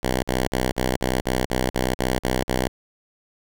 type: tone bursts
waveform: 5% pulse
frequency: 63.5 Hz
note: B1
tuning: 49 cents sharp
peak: -9 dBFS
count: 11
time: 0.03-2.68 s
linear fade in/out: 5 ms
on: 200 ms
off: 45 ms
effects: none